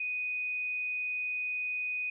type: tone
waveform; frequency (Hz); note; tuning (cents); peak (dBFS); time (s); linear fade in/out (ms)
sine; 2489; D#7; 0; -31; 0-2.1; 5
effects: none